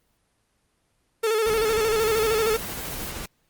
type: tone with vibrato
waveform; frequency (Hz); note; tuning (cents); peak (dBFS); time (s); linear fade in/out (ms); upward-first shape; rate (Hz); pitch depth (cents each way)
45% pulse; 440; A4; 0; -20; 1.23-2.57; 10; square; 13; 51
type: noise with tremolo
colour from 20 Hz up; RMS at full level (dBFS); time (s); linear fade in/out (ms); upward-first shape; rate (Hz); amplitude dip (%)
pink; -33; 1.46-3.26; 5; sine; 13; 25
type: noise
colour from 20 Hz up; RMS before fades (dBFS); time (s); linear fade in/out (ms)
violet; -37; 2-3.11; 10
effects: pink hiss -69 dBFS RMS until 3.49 s + Opus 24 kbps